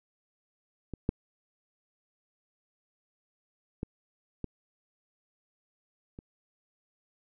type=clicks; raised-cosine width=3 ms; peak=-24 / -13 / -20 / -21 / -30 dBFS; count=5; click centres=0.937 / 1.091 / 3.831 / 4.443 / 6.189 s; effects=none